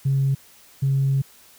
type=tone pair in turn; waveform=sine; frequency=136.4 / 136.4 Hz; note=C#3 / C#3; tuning=-28 / -28 cents; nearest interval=unison; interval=0 cents; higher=neither; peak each=-16 dBFS; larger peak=neither; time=0.05-0.35 / 0.82-1.22 s; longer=second; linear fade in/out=10 ms; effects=tanh soft clip ceiling -13 dBFS + white hiss -51 dBFS RMS until 1.58 s